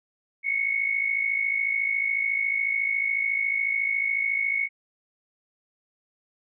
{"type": "tone pair together", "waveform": "sine", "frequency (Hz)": [2163, 2217], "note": ["C#7", "C#7"], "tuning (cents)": [-43, 0], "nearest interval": "unison", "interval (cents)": 43, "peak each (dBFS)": [-28, -24], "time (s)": [0.43, 4.69], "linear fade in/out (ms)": 50, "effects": []}